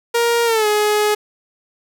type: tone with pitch glide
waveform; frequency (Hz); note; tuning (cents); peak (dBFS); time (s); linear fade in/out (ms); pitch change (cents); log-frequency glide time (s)
sawtooth; 469.4 to 420.6; A#4 to G#4; +12 to +22; -10; 0.14-1.15; 10; -190; 0.45-0.67
effects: none